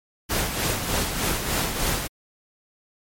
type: noise with tremolo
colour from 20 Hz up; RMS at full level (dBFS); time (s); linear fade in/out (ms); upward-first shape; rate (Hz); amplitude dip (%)
pink; -23; 0.29-2.08; 20; sine; 3.3; 50
effects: MP3 64 kbps